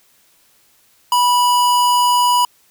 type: tone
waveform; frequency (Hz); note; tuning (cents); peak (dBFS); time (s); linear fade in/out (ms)
square; 980; B5; -14; -12; 1.12-2.45; 2
effects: white hiss -55 dBFS RMS until 2.7 s